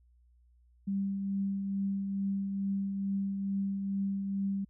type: tone with tremolo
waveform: sine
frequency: 196.7 Hz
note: G3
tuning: 6 cents sharp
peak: -28 dBFS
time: 0.87-4.65 s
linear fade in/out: 10 ms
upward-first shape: triangle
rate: 2.3 Hz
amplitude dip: 40%
effects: added 60 Hz sine -61 dBFS peak until 4.69 s